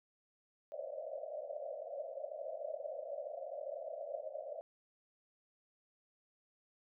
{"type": "band-pass noise", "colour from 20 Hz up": "pink", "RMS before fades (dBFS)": -44, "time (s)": [0.72, 4.61], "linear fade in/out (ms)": 0, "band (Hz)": [540, 660], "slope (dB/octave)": 96, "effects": []}